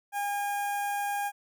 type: tone with notch filter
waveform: sawtooth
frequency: 812 Hz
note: G#5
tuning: 39 cents flat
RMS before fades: -31 dBFS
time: 0.12-1.32 s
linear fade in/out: 50 ms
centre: 4200 Hz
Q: 0.69
effects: none

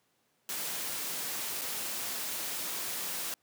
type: noise with dropouts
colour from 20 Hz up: white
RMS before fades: -36 dBFS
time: 0.49-3.34 s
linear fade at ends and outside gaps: 1 ms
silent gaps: 1.612-1.616 s
effects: pink hiss -73 dBFS RMS until 3.42 s + high-pass 150 Hz 12 dB/octave

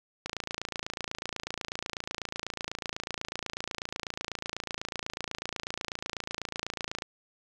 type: click train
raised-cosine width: 0.2 ms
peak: -16 dBFS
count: 191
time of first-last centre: 0.26-7.022 s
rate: 28.1 Hz
effects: none

